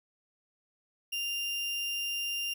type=tone; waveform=35% pulse; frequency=2794 Hz; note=F7; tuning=in tune; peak=-30 dBFS; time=1.12-2.54 s; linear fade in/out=10 ms; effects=none